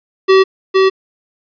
square tone with echo, 382.2 Hz, G4, 44 cents flat, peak -6 dBFS, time 0.28-0.44 s, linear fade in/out 20 ms, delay 460 ms, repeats 1, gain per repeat -2 dB, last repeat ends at 0.9 s, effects resampled to 11025 Hz + 8-bit

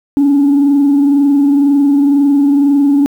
sine tone with frequency modulation, 282.6 Hz, C#4, 34 cents sharp, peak -5 dBFS, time 0.17-3.06 s, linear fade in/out 0 ms, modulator 22 Hz, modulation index 0.36, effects tanh soft clip ceiling -4 dBFS + 7-bit

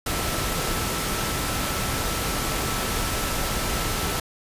sine tone in noise, 1322 Hz, E6, 5 cents sharp, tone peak -35 dBFS, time 0.06-4.2 s, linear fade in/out 5 ms, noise pink, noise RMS -26 dBFS, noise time 0.06-4.2 s, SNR -12 dB, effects resampled to 32000 Hz

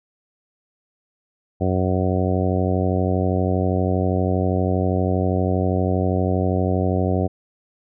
harmonic tone, 92.5 Hz, F#2, in tune, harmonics 1 / 2 / 3 / 4 / 5 / 6 / 7 / 8, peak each -21 / -24 / -26 / -27 / -28 / -29 / -29 / -30 dBFS, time 1.6-7.28 s, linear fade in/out 20 ms, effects none

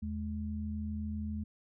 sine tone pair together, 79.91 / 212.3 Hz, D#2 / G#3, +47 / +38 cents, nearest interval octave + perfect fourth, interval 1691 cents, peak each -37 / -37 dBFS, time 0.02-1.44 s, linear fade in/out 10 ms, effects none

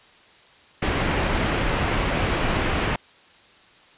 pink low-pass noise, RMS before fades -23 dBFS, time 0.82-2.96 s, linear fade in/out 5 ms, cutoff 3100 Hz, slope 24 dB/octave, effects white hiss -52 dBFS RMS until 3.97 s + resampled to 8000 Hz

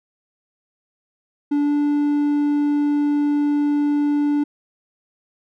triangle tone with pitch glide, 289.8 to 291.8 Hz, D4 to D4, -23 to -11 cents, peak -14 dBFS, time 1.51-4.44 s, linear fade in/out 10 ms, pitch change +12 cents, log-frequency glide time 1.62-1.72 s, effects none

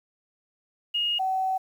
sine tone pair in turn, 2861 / 757.8 Hz, F7 / F#5, +41 / +41 cents, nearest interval octave + major seventh, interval 2300 cents, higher first, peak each -23 dBFS, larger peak neither, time 0.94-1.19 / 1.19-1.58 s, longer second, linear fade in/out 10 ms, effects 9-bit

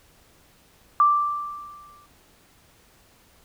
sine tone with exponential decay, 1174.7 Hz, D6, in tune, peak -12 dBFS, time 1-2.06 s, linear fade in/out 1 ms, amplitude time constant 230 ms, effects pink hiss -57 dBFS RMS until 3.44 s

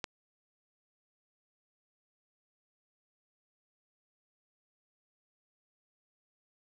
click, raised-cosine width 0.2 ms, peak -18 dBFS, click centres 0.042 s, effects none

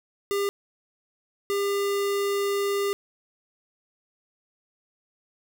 square tone bursts at uneven times, 401 Hz, G4, 39 cents sharp, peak -24 dBFS, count 2, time 0.31-0.49 / 1.5-2.93 s, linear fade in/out 0 ms, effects none

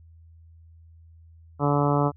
harmonic tone, 144.3 Hz, D3, 30 cents flat, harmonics 1 / 2 / 3 / 4 / 5 / 6 / 7 / 8 / 9, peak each -23 / -26 / -28 / -29 / -30 / -31 / -31 / -32 / -33 dBFS, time 1.59-2.12 s, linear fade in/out 50 ms, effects added 82 Hz sine -48 dBFS peak until 2.16 s

